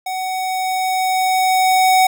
square tone with level ramp, 749 Hz, F#5, 21 cents sharp, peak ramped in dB -22 to -10 dBFS, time 0.06-2.07 s, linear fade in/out 5 ms, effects none

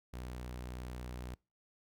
sawtooth tone, 61.74 Hz, B1, in tune, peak -38 dBFS, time 0.13-1.35 s, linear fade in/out 10 ms, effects noise-tail reverb RT60 0.3 s tail -26 dB re dry

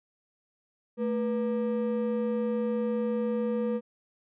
triangle ring-modulated tone, 353.6 Hz, F4, 22 cents sharp, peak -21 dBFS, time 0.97-3.81 s, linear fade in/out 50 ms, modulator 133 Hz, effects resampled to 8000 Hz

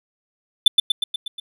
triangle tone with echo, 3520 Hz, A7, in tune, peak -4 dBFS, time 0.66-0.68 s, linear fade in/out 5 ms, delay 120 ms, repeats 6, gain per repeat -4 dB, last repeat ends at 1.4 s, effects none

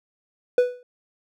triangle tone with exponential decay, 493.9 Hz, B4, in tune, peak -9 dBFS, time 0.58-0.83 s, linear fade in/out 2 ms, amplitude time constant 53 ms, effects none

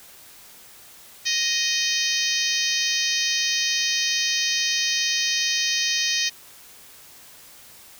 harmonic tone, 622.3 Hz, D#5, in tune, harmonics 3 / 4 / 5 / 6 / 7 / 8 / 9 / 10, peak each -29 / -29 / -29 / -29 / -29 / -29 / -29 / -29 dBFS, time 1.25-6.3 s, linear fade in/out 20 ms, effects white hiss -47 dBFS RMS until 7.99 s

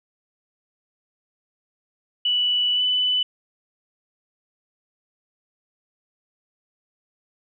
sine tone with pitch glide, 2959 to 2993 Hz, F#7 to F#7, -1 to +19 cents, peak -18 dBFS, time 2.25-3.23 s, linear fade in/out 5 ms, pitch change +20 cents, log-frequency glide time 2.74-2.82 s, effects none

